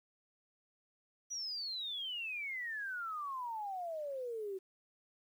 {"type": "exponential sweep", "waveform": "sine", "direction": "down", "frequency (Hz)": [5920, 371.6], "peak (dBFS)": -38, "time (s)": [1.3, 4.59], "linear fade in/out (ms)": 20, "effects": ["11-bit"]}